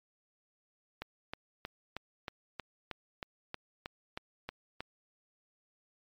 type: click train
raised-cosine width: 0.3 ms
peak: -22 dBFS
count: 13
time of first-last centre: 1.02-4.805 s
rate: 3.17 Hz
effects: MP3 96 kbps